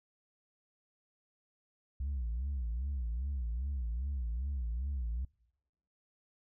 sine tone with vibrato, 63 Hz, B1, 35 cents sharp, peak -31 dBFS, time 2-5.25 s, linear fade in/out 5 ms, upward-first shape sine, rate 2.5 Hz, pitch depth 210 cents each way, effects noise-tail reverb RT60 0.9 s tail -26 dB re dry + tanh soft clip ceiling -31 dBFS

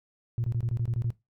sine tone bursts, 117.5 Hz, A#2, 14 cents sharp, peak -24 dBFS, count 9, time 0.38-1.104 s, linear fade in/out 0 ms, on 60 ms, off 23 ms, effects noise-tail reverb RT60 0.2 s tail -19 dB re dry + tanh soft clip ceiling -21 dBFS

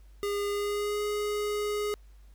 square tone with pitch glide, 407.1 to 416.4 Hz, G#4 to G#4, -35 to +5 cents, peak -29 dBFS, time 0.23-1.94 s, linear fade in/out 0 ms, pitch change +40 cents, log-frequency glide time 0.49-1.02 s, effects added 50 Hz sine -50 dBFS peak until 2.34 s + pink hiss -68 dBFS RMS until 2.34 s

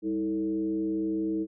sine tone with frequency modulation, 321.7 Hz, E4, 42 cents flat, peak -26 dBFS, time 0.02-1.47 s, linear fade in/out 50 ms, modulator 122 Hz, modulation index 0.64, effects none

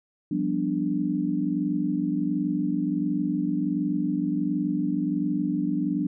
sine chord, G dominant seventh, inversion third, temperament equal, 174.61 / 196 / 246.9 / 293.7 Hz, F3 / G3 / B3 / D4, 0 / 0 / 0 / 0 cents, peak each -30 / -30 / -30 / -26 dBFS, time 0.31-6.07 s, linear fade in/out 5 ms, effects none

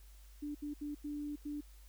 sine tone bursts at uneven times, 293.7 Hz, D4, in tune, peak -38 dBFS, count 5, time 0.42-0.55 / 0.62-0.74 / 0.81-0.95 / 1.04-1.36 / 1.45-1.61 s, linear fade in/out 10 ms, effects added 50 Hz sine -54 dBFS peak until 1.88 s + white hiss -66 dBFS RMS until 1.88 s

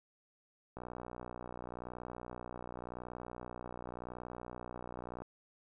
click train, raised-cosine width 1 ms, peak -30 dBFS, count 272, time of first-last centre 0.77-5.22 s, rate 60.9 Hz, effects none

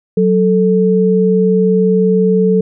sine tone pair together, 185.75 / 440 Hz, F#3 / A4, +7 / 0 cents, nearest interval octave + minor third, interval 1493 cents, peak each -11 dBFS, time 0.17-2.61 s, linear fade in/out 5 ms, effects none

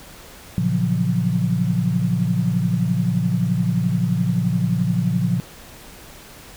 sine chord, Gb major seventh, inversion first, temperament just, 115.62 / 138.75 / 173.43 / 185 Hz, Bb2 / Db3 / F3 / Gb3, -14 / +2 / -12 / 0 cents, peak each -23 / -24 / -20 / -25 dBFS, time 0.58-5.4 s, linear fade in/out 0 ms, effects pink hiss -42 dBFS RMS until 6.56 s

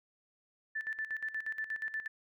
sine tone with tremolo, 1760 Hz, A6, in tune, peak -33 dBFS, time 0.75-2.08 s, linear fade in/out 10 ms, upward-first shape square, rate 8.4 Hz, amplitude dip 75%, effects none

